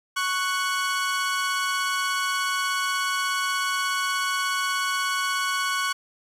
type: tone pair together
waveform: sawtooth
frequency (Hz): 1108.7 / 1483.8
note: C#6 / F#6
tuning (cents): 0 / +4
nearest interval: perfect fourth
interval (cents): 504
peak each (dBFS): -22 / -23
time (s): 0.16-5.93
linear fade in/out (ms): 10
effects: low-pass 11000 Hz 12 dB/octave + 9-bit